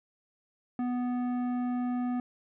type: tone with tanh clipping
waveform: sine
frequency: 246.9 Hz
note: B3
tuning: in tune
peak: -30 dBFS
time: 0.79-2.2 s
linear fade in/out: 2 ms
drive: 12 dB
effects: none